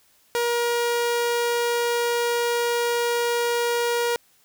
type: tone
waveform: sawtooth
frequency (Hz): 475.1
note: A#4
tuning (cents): +33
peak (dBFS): -17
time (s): 0.35-4.16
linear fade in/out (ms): 0
effects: white hiss -60 dBFS RMS until 4.44 s